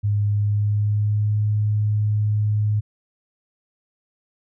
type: tone with pitch glide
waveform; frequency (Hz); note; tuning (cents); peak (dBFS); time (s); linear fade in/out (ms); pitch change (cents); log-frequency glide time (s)
sine; 103.2 to 105.55; G#2 to G#2; -10 to +29; -17; 0.03-2.81; 20; +39; 0.33-1.4
effects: none